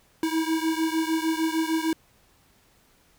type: beating tone pair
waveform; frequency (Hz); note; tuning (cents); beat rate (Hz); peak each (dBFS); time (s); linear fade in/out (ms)
square; 319.5 / 326.1; D#4 / E4; +46 / -19; 6.6; -26 / -28; 0.23-1.93; 2
effects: pink hiss -61 dBFS RMS until 3.18 s